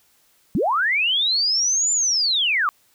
sine linear two-way sweep, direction up then down, 146.1 to 7200 to 1094 Hz, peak -17 dBFS, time 0.55-2.69 s, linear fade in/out 0 ms, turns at 1.92 s, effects white hiss -60 dBFS RMS until 2.94 s

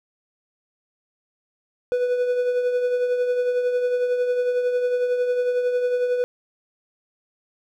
triangle tone with tremolo, 493.9 Hz, B4, in tune, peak -15 dBFS, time 1.92-6.24 s, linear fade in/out 0 ms, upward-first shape triangle, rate 11 Hz, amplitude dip 50%, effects none

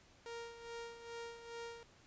sawtooth tone with tremolo, 466.2 Hz, A#4, in tune, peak -40 dBFS, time 0.26-1.83 s, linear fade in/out 0 ms, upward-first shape sine, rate 2.4 Hz, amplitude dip 65%, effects pink hiss -65 dBFS RMS until 2.06 s + resampled to 16000 Hz

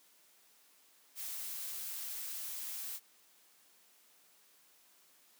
blue noise, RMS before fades -42 dBFS, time 1.15-3 s, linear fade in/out 50 ms, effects white hiss -66 dBFS RMS until 5.39 s + high-pass 200 Hz 12 dB/octave

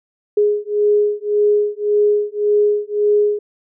sine beating tone pair, 415.1 / 416.9 Hz, G#4 / G#4, -1 / +7 cents, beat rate 1.8 Hz, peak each -16 dBFS, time 0.37-3.39 s, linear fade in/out 5 ms, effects none

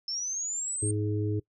sine linear sweep, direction up, 5274 to 8670 Hz, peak -30 dBFS, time 0.08-0.91 s, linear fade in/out 2 ms
harmonic tone, 104.9 Hz, G#2, 18 cents sharp, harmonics 1 / 3 / 4, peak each -28 / -33 / -34 dBFS, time 0.82-1.4 s, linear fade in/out 10 ms
effects noise-tail reverb RT60 0.1 s tail -22 dB re dry

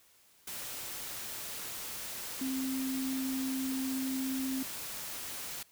sine tone in noise, 263.8 Hz, C4, 14 cents sharp, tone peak -32 dBFS, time 2.41-4.63 s, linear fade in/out 5 ms, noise white, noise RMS -41 dBFS, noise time 0.47-5.63 s, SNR +6 dB, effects white hiss -64 dBFS RMS until 5.71 s

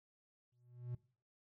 triangle tone with exponential growth, 122.2 Hz, B2, 18 cents flat, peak -36 dBFS, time 0.52-0.95 s, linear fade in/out 5 ms, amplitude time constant 92 ms, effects noise-tail reverb RT60 0.4 s tail -19 dB re dry

